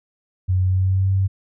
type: tone with pitch glide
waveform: sine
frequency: 92.5 to 96.15 Hz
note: F#2 to G2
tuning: 0 to -33 cents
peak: -15 dBFS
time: 0.48-1.28 s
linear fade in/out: 20 ms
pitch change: +67 cents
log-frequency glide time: 0.63-1.1 s
effects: none